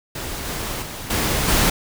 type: noise with level steps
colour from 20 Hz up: pink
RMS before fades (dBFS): -29 / -27 / -32 / -21 / -17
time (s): 0.15-1.7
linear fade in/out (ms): 5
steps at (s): 0.45 / 0.82 / 1.1 / 1.48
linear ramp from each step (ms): 5
effects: none